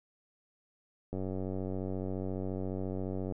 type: click train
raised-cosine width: 2 ms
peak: -24 dBFS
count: 208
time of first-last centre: 1.13-3.323 s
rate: 94.4 Hz
effects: none